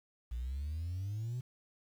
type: exponential sweep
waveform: sine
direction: up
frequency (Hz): 56.9 to 127.9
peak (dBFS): -34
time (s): 0.31-1.41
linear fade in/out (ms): 10
effects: tanh soft clip ceiling -32 dBFS + 10-bit